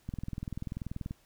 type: click train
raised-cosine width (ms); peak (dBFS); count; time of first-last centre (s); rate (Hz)
5; -24; 22; 0.09-1.109; 20.6
effects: pink hiss -66 dBFS RMS until 1.25 s